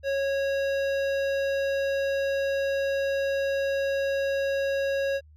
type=tone with hard clipping; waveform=sine; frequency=550 Hz; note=C#5; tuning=14 cents flat; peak=-26 dBFS; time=0.03-5.21 s; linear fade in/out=50 ms; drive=14 dB; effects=added 76 Hz sine -50 dBFS peak until 5.36 s